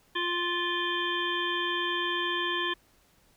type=harmonic tone; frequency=349.2 Hz; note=F4; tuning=in tune; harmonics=1 / 3 / 5 / 7 / 9 / 10; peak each=-34 / -33 / -32 / -41 / -33 / -39 dBFS; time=0.15-2.74 s; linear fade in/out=10 ms; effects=pink hiss -64 dBFS RMS until 3.36 s

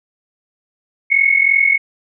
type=tone pair together; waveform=sine; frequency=2174 / 2217 Hz; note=C#7 / C#7; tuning=-34 / 0 cents; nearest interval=unison; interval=34 cents; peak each=-13 dBFS; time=1.1-1.78 s; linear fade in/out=20 ms; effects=none

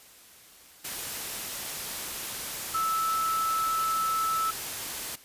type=tone in noise; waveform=sine; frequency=1312 Hz; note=E6; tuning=9 cents flat; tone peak=-25 dBFS; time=2.74-4.51 s; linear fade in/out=10 ms; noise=white; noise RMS=-35 dBFS; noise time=0.84-5.16 s; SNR=+7 dB; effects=white hiss -53 dBFS RMS until 5.24 s + resampled to 32000 Hz

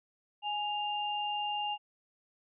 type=tone pair together; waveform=sine; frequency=832.4 / 2800 Hz; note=G#5 / F7; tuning=+4 / +4 cents; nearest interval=octave + major sixth; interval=2100 cents; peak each=-33 / -36 dBFS; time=0.42-1.78 s; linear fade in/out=50 ms; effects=none

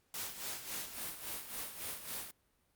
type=noise with tremolo; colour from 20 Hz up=white; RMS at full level=-40 dBFS; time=0.14-2.31 s; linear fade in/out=2 ms; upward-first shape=sine; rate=3.6 Hz; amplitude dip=65%; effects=pink hiss -75 dBFS RMS until 2.75 s + Opus 48 kbps

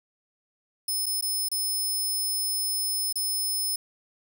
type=tone with dropouts; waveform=5% pulse; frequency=5200 Hz; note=E8; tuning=24 cents flat; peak=-20 dBFS; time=0.88-3.76 s; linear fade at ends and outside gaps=5 ms; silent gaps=1.059-1.064 / 1.211-1.224 / 1.487-1.515 / 3.127-3.156 s; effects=none

